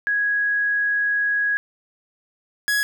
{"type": "tone pair in turn", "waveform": ["sine", "45% pulse"], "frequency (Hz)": [1661.2, 1671.8], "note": ["G#6", "G#6"], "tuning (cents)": [0, 11], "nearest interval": "unison", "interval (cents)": 11, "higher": "second", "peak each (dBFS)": -18, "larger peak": "neither", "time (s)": [[0.07, 1.57], [2.68, 2.83]], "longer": "first", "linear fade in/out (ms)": 0, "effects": []}